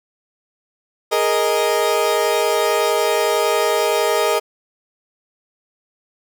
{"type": "chord", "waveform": "30% pulse", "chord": "Ab suspended second", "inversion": "none", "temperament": "equal", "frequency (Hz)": [415.3, 466.2, 622.3], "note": ["Ab4", "Bb4", "Eb5"], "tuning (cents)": [0, 0, 0], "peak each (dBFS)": [-18, -17, -17], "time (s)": [1.11, 4.4], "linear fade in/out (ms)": 20, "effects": []}